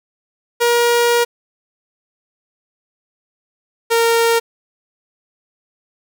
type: tone pair in turn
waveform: sawtooth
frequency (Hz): 475.2 / 461.9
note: A#4 / A#4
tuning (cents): +33 / -16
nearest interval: unison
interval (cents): 49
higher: first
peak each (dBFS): -8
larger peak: neither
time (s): 0.6-1.25 / 3.9-4.4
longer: first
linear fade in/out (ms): 20
effects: none